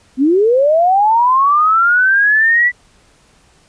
sine linear sweep, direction up, 246.9 to 1978 Hz, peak -8 dBFS, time 0.17-2.72 s, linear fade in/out 50 ms, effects pink hiss -51 dBFS RMS until 3.68 s + resampled to 22050 Hz

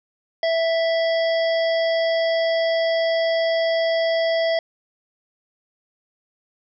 harmonic tone with a mistuned harmonic, 659.3 Hz, E5, in tune, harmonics 1 / 3 / 5 / 7 / 8, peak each -18 / -28 / -32 / -35 / -36 dBFS, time 0.43-4.59 s, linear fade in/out 2 ms, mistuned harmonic 7, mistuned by +29 cents, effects none

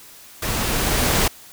pink noise with level ramp, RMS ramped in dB -24 to -17 dBFS, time 0.42-1.28 s, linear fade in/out 5 ms, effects white hiss -44 dBFS RMS until 1.52 s

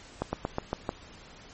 slowing click train, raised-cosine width 1 ms, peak -14 dBFS, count 6, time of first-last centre 0.22-0.892 s, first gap 110 ms, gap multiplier 1.1, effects pink hiss -50 dBFS RMS until 1.53 s + MP3 32 kbps

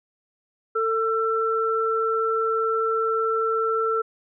sine tone pair together, 447.5 / 1341 Hz, A4 / E6, +29 / +29 cents, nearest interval octave + perfect fifth, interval 1900 cents, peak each -23 dBFS, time 0.75-4.02 s, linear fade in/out 10 ms, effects none

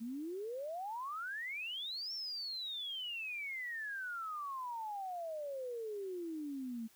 sine exponential two-way sweep, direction up then down, 220 to 5500 to 220 Hz, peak -39 dBFS, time 0-6.88 s, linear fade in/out 20 ms, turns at 2.13 s, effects white hiss -66 dBFS RMS until 6.95 s

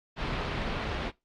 pink low-pass noise, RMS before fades -32 dBFS, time 0.16-1.12 s, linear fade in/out 50 ms, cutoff 4000 Hz, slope 24 dB/octave, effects noise-tail reverb RT60 0.2 s tail -20 dB re dry + Opus 48 kbps

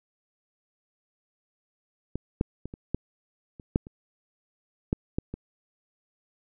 clicks, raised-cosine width 3 ms, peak -17 / -10 / -22 / -26 / -13 / -30 / -8 / -29 / -11 / -13 / -21 dBFS, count 11, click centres 2.156 / 2.411 / 2.656 / 2.739 / 2.946 / 3.598 / 3.759 / 3.869 / 4.929 / 5.185 / 5.34 s, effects none

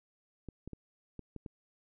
clicks, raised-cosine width 3 ms, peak -30 dBFS, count 6, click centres 0.487 / 0.676 / 0.733 / 1.193 / 1.363 / 1.462 s, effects none

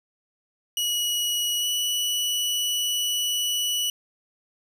sawtooth tone with pitch glide, 2915 to 2949 Hz, F#7 to F#7, -26 to -6 cents, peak -20 dBFS, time 0.77-3.9 s, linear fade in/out 2 ms, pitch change +20 cents, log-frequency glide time 1.59-1.65 s, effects none

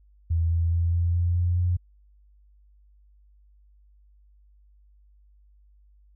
sine tone with pitch steps, 82.8 / 83.76 / 84.74 / 85.72 / 86.72 / 87.72 / 88.74 Hz, E2 / E2 / E2 / F2 / F2 / F2 / F2, +8 / +28 / +48 / -32 / -12 / +8 / +28 cents, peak -20 dBFS, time 0.3-1.77 s, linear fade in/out 10 ms, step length 210 ms, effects added 50 Hz sine -54 dBFS peak until 6.15 s

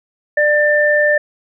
sine tone pair together, 594.5 / 1785 Hz, D5 / A6, +21 / +24 cents, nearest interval octave + perfect fifth, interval 1903 cents, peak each -13 dBFS, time 0.37-1.18 s, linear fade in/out 5 ms, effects none

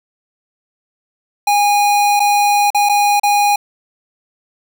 square tone with dropouts, 820 Hz, G#5, 22 cents flat, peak -11 dBFS, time 1.47-3.56 s, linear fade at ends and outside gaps 5 ms, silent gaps 2.196-2.201 / 2.704-2.746 / 2.89-2.894 / 3.198-3.233 s, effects 7-bit

